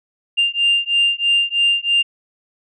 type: beating tone pair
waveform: sine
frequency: 2794 / 2797.1 Hz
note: F7 / F7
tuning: 0 / +2 cents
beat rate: 3.1 Hz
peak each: -16 / -16 dBFS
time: 0.37-2.03 s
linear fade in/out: 20 ms
effects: tanh soft clip ceiling -8 dBFS